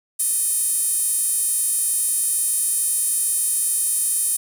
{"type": "tone with high-pass filter", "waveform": "sawtooth", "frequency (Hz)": 622.3, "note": "D#5", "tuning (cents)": 0, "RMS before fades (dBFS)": -21, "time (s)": [0.19, 4.37], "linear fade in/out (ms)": 10, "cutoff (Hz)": 9700, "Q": 5.7, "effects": []}